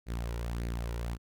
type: tone with flanger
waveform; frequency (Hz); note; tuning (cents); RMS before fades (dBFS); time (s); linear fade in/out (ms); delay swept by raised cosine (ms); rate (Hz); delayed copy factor
sawtooth; 58.27; A#1; 0; -35; 0.06-1.18; 50; 0.45 to 2.15; 1.7; +0.5
effects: none